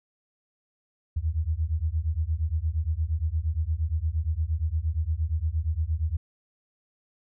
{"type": "beating tone pair", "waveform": "sine", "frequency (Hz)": [75.4, 84], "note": ["D2", "E2"], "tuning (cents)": [46, 33], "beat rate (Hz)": 8.6, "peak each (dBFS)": [-27, -27], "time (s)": [1.16, 6.17], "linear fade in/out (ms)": 10, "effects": []}